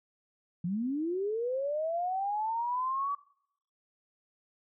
sine linear sweep, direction up, 164.81 to 1149 Hz, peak -29 dBFS, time 0.64-3.15 s, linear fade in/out 5 ms, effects noise-tail reverb RT60 0.7 s tail -22 dB re dry

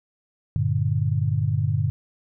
sine chord, G minor, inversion none, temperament equal with one note detuned, 97.15 / 116.54 / 146.83 Hz, G2 / Bb2 / D3, -15 / 0 / 0 cents, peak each -24 dBFS, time 0.56-1.9 s, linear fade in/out 0 ms, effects none

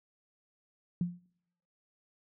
sine tone with exponential decay, 175.5 Hz, F3, 9 cents sharp, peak -25 dBFS, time 1.01-1.26 s, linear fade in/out 2 ms, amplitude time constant 53 ms, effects noise-tail reverb RT60 0.8 s tail -26 dB re dry

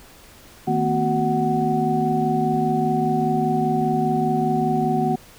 sine tone cluster, 156.9 / 227.6 / 252.6 / 372.5 / 745 Hz, D#3 / A#3 / B3 / F#4 / F#5, +15 / -41 / +39 / +12 / +12 cents, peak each -25 / -24 / -26 / -25 / -22 dBFS, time 0.67-5.16 s, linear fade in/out 10 ms, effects pink hiss -47 dBFS RMS until 5.38 s

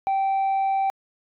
sine tone, 778 Hz, G5, 13 cents flat, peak -17 dBFS, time 0.07-0.9 s, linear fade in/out 0 ms, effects tanh soft clip ceiling -19 dBFS

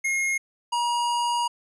square tone pair in turn, 2149 / 954 Hz, C7 / A#5, +46 / +40 cents, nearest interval octave + major second, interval 1406 cents, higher first, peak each -23 dBFS, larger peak neither, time 0.04-0.38 / 0.72-1.48 s, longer second, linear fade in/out 10 ms, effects resampled to 24000 Hz

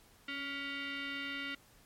sine tone with frequency modulation, 277.2 Hz, C#4, in tune, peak -37 dBFS, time 0.28-1.55 s, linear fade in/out 5 ms, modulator 842 Hz, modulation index 3.6, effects pink hiss -63 dBFS RMS until 1.85 s + MP3 64 kbps

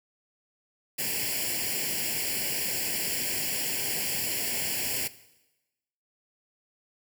white noise with comb filter, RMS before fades -30 dBFS, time 0.98-5.08 s, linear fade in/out 10 ms, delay 0.4 ms, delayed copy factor +0.9, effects noise-tail reverb RT60 1.0 s tail -17 dB re dry + high-pass 100 Hz 12 dB/octave

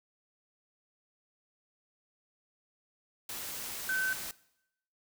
sine tone in noise, 1531 Hz, G6, 41 cents flat, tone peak -29 dBFS, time 3.89-4.13 s, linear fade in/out 2 ms, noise white, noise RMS -40 dBFS, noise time 3.29-4.31 s, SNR +8 dB, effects noise-tail reverb RT60 0.8 s tail -20 dB re dry

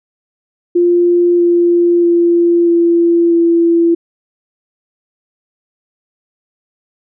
sine tone with pitch steps, 349.2 / 346.2 / 343.2 / 340.2 / 337.3 Hz, F4 / F4 / F4 / F4 / E4, 0 / -15 / -30 / -45 / +40 cents, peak -7 dBFS, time 0.75-3.95 s, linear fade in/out 10 ms, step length 640 ms, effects none

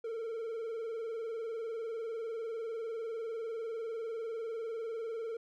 triangle tone with vibrato, 453.2 Hz, A#4, 49 cents flat, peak -34 dBFS, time 0.04-5.37 s, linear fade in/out 5 ms, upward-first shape square, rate 20 Hz, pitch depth 48 cents each way, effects none

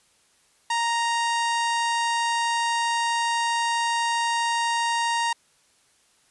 harmonic tone, 932.3 Hz, A#5, in tune, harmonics 1 / 2 / 3 / 4 / 5 / 6 / 7 / 8 / 9 / 10, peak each -23 / -29 / -33 / -35 / -37 / -39 / -40 / -41 / -42 / -43 dBFS, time 0.7-5.33 s, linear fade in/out 5 ms, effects white hiss -62 dBFS RMS until 6.3 s + resampled to 24000 Hz

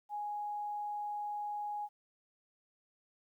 sine tone, 830.6 Hz, G#5, in tune, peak -36 dBFS, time 0.09-1.89 s, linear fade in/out 50 ms, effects 12-bit

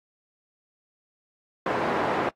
pink band-pass noise, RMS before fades -26 dBFS, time 1.66-2.29 s, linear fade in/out 2 ms, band 350 to 1200 Hz, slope 12 dB/octave, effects noise-tail reverb RT60 0.1 s tail -19 dB re dry + AAC 48 kbps

